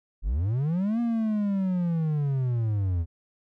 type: linear two-way sweep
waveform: triangle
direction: up then down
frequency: 36.71 to 238.6 to 80.1 Hz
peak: -21 dBFS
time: 0.22-3.06 s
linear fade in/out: 50 ms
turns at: 1 s
effects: none